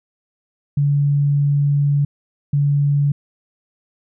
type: tone pair in turn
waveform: sine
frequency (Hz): 143.2 / 143.2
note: D3 / D3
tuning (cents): -43 / -43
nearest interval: unison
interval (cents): 0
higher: neither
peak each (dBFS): -13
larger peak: neither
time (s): 0.77-2.05 / 2.53-3.12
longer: first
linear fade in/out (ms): 5
effects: none